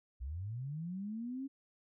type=linear sweep; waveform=sine; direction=up; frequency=57.1 to 277.2 Hz; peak=-38 dBFS; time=0.2-1.48 s; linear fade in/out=20 ms; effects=none